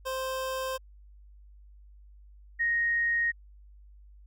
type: tone pair in turn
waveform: 25% pulse / sine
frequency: 523.3 / 1868.1 Hz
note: C5 / A#6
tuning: 0 / +3 cents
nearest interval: octave + minor seventh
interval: 2203 cents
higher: second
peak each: -27 / -24 dBFS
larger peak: second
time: 0.05-0.78 / 2.59-3.32 s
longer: neither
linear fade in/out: 20 ms
effects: added 50 Hz sine -50 dBFS peak until 4.26 s